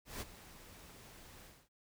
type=noise with ADSR envelope; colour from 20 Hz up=pink; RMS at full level=-42 dBFS; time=0.05-1.69 s; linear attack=160 ms; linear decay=30 ms; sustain=-14 dB; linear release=250 ms; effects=noise-tail reverb RT60 0.1 s tail -22 dB re dry